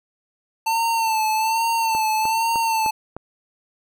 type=tone with vibrato; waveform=square; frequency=893 Hz; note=A5; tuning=25 cents sharp; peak=-19 dBFS; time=0.66-2.91 s; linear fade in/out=10 ms; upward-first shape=sine; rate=1.2 Hz; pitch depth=50 cents each way
type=click train; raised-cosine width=1 ms; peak=-17 dBFS; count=5; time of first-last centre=1.95-3.166 s; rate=3.29 Hz
effects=none